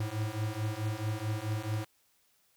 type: beating tone pair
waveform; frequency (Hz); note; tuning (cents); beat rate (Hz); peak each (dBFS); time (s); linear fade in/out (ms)
square; 105.5 / 110.1; G#2 / A2; +28 / +2; 4.6; -36 / -35; 0-1.85; 5
effects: white hiss -70 dBFS RMS until 2.56 s